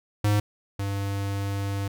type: tone pair in turn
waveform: square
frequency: 103.83 / 99.38 Hz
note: G#2 / G2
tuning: 0 / +24 cents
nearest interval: minor second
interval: 76 cents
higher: first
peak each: -20 / -27 dBFS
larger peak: first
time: 0.24-0.4 / 0.79-1.88 s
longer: second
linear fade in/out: 5 ms
effects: none